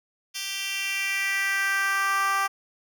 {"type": "tone with high-pass filter sweep", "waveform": "10% pulse", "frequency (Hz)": 392, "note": "G4", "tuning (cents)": 0, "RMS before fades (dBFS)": -26, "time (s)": [0.34, 2.48], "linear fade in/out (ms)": 20, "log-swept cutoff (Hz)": [3700, 980], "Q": 2.9, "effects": []}